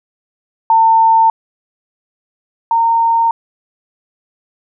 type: tone pair in turn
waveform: sine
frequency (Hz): 900 / 918.4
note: A5 / A#5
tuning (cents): +39 / -26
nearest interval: unison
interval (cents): 35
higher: second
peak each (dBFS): -6 / -9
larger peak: first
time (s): 0.7-1.3 / 2.71-3.31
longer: neither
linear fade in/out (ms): 2
effects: none